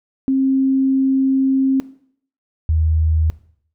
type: tone pair in turn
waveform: sine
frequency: 266.9 / 79.35 Hz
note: C4 / D#2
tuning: +35 / +35 cents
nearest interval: octave + major sixth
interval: 2100 cents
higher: first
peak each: -13 dBFS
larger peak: neither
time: 0.28-1.8 / 2.69-3.3 s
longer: first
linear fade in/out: 0 ms
effects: noise-tail reverb RT60 0.6 s tail -18 dB re dry